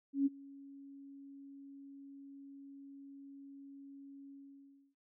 sine tone with ADSR envelope, 277.2 Hz, C#4, in tune, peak -26 dBFS, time 0.13-4.95 s, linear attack 130 ms, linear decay 25 ms, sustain -24 dB, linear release 640 ms, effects none

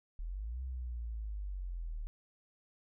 sine linear two-way sweep, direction up then down, 37 to 65.41 to 37 Hz, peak -37 dBFS, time 0.19-2.07 s, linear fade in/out 0 ms, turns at 0.62 s, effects none

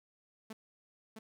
sawtooth tone with echo, 220 Hz, A3, in tune, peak -39 dBFS, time 0.5-0.53 s, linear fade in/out 5 ms, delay 660 ms, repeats 1, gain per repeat -3 dB, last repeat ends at 1.19 s, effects none

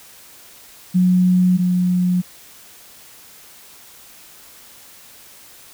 sine tone pair in turn, 181.9 / 180.23 Hz, F#3 / F#3, -29 / -45 cents, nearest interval unison, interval 16 cents, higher first, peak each -11 / -14 dBFS, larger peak first, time 0.94-1.58 / 1.58-2.22 s, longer neither, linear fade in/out 20 ms, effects white hiss -44 dBFS RMS until 5.73 s

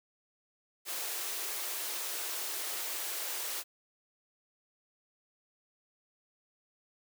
white high-pass noise, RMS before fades -37 dBFS, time 0.85-3.64 s, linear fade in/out 50 ms, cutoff 320 Hz, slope 96 dB/octave, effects none

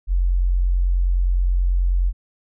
sine tone, 44.72 Hz, F1, 42 cents sharp, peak -15 dBFS, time 0.07-2.13 s, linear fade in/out 50 ms, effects none

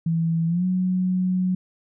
sine tone with pitch glide, 164.81 to 183.93 Hz, E3 to F#3, 0 to -10 cents, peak -19 dBFS, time 0.06-1.55 s, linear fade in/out 5 ms, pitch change +190 cents, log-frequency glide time 0.47-0.65 s, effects none

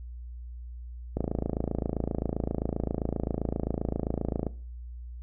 click train, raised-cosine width 2 ms, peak -15 dBFS, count 92, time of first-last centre 1.17-4.467 s, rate 27.6 Hz, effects noise-tail reverb RT60 0.4 s tail -19 dB re dry + added 60 Hz sine -38 dBFS peak until 5.22 s

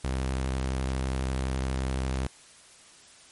sawtooth tone with vibrato, 65.41 Hz, C2, in tune, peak -23 dBFS, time 0.04-2.27 s, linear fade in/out 5 ms, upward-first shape sine, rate 12 Hz, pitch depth 28 cents each way, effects white hiss -53 dBFS RMS until 3.31 s + MP3 48 kbps

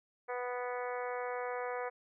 harmonic tone, 246.9 Hz, B3, in tune, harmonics 2 / 3 / 4 / 5 / 6 / 7 / 8 / 9, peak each -38 / -42 / -44 / -46 / -48 / -49 / -50 / -51 dBFS, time 0.28-1.9 s, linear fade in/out 20 ms, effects none

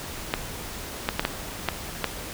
clicks, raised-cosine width 0.3 ms, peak -6 dBFS, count 6, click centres 0.339 / 1.089 / 1.195 / 1.251 / 1.687 / 2.043 s, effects pink hiss -36 dBFS RMS until 2.33 s

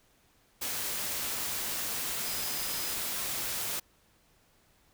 sine tone in noise, 5040 Hz, D#8, 21 cents sharp, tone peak -42 dBFS, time 2.25-2.94 s, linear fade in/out 10 ms, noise white, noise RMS -34 dBFS, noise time 0.61-3.8 s, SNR -11 dB, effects pink hiss -66 dBFS RMS until 4.93 s

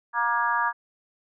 harmonic tone, 236.5 Hz, A#3, 25 cents sharp, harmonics 3 / 4 / 5 / 6 / 7, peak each -36 / -25 / -27 / -32 / -27 dBFS, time 0.13-0.73 s, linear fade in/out 50 ms, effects none

